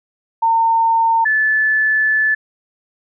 sine tone pair in turn, 910 / 1738.3 Hz, A#5 / A6, -42 / -21 cents, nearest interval major seventh, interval 1121 cents, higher second, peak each -11 / -12 dBFS, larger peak first, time 0.42-1.25 / 1.25-2.35 s, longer second, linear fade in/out 10 ms, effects none

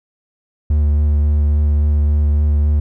triangle tone with vibrato, 74 Hz, D2, 14 cents sharp, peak -9 dBFS, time 0.7-2.8 s, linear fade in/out 5 ms, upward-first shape triangle, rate 3.6 Hz, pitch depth 17 cents each way, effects none

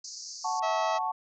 white band-pass noise, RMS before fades -42 dBFS, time 0.04-0.6 s, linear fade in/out 5 ms, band 4500 to 6800 Hz, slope 96 dB/octave
sine chord, F# minor, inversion none, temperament equal, 740 / 880 / 1108.7 Hz, F#5 / A5 / C#6, 0 / 0 / 0 cents, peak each -33 / -30 / -33 dBFS, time 0.44-1.12 s, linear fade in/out 10 ms
harmonic tone, 648 Hz, E5, 30 cents flat, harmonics 1 / 2 / 3 / 4 / 5 / 6 / 7 / 8 / 9 / 10, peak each -30 / -36 / -40 / -42 / -44 / -46 / -47 / -48 / -49 / -50 dBFS, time 0.62-0.99 s, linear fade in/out 20 ms
effects none

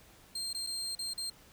30% pulse tone with dropouts, 4186 Hz, C8, in tune, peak -32 dBFS, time 0.35-1.3 s, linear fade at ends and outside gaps 5 ms, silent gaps 0.531-0.546 / 0.666-0.67 / 0.952-0.989 / 1.136-1.177 s, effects pink hiss -59 dBFS RMS until 1.52 s

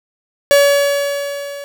45% pulse tone with level ramp, 567 Hz, C#5, 39 cents sharp, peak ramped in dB -6 to -27 dBFS, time 0.51-1.64 s, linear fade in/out 0 ms, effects none

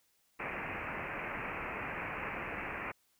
white low-pass noise, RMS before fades -40 dBFS, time 0.39-2.92 s, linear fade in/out 10 ms, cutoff 2600 Hz, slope 96 dB/octave, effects white hiss -73 dBFS RMS until 3.19 s

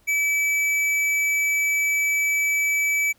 sine tone with tanh clipping, 2300 Hz, D7, 37 cents flat, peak -21 dBFS, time 0.07-3.13 s, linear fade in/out 20 ms, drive 14 dB, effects pink hiss -61 dBFS RMS until 3.18 s

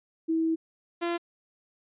sine / sawtooth tone pair in turn, 324.4 / 342.7 Hz, E4 / F4, -28 / -33 cents, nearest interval minor second, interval 95 cents, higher second, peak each -23 dBFS, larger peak neither, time 0.28-0.56 / 1.01-1.18 s, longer first, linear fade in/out 20 ms, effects resampled to 8000 Hz

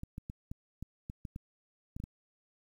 clicks, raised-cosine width 5 ms, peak -28 dBFS, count 11, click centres 0.034 / 0.181 / 0.299 / 0.515 / 0.826 / 1.099 / 1.252 / 1.361 / 1.965 / 2.001 / 2.039 s, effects 10-bit

